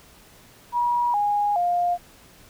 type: tone with pitch steps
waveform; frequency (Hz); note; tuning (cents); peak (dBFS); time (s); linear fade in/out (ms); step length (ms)
sine; 962 / 823.1 / 704.2; B5 / G#5 / F5; -46 / -16 / +14; -19; 0.72-1.98; 50; 420
effects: pink hiss -51 dBFS RMS until 2.49 s